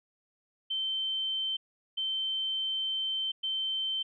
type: tone bursts at uneven times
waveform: sine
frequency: 3100 Hz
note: G7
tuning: 20 cents flat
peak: -29 dBFS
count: 3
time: 0.7-1.57 / 1.97-3.32 / 3.43-4.03 s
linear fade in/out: 10 ms
effects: none